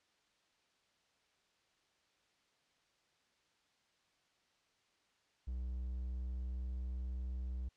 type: tone with pitch glide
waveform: triangle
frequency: 62.3 to 62.91 Hz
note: B1 to B1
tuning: +16 to +33 cents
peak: -36 dBFS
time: 5.47-7.69 s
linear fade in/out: 10 ms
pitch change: +17 cents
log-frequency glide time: 5.69-7.34 s
effects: white hiss -75 dBFS RMS until 7.76 s + low-pass 5000 Hz 12 dB/octave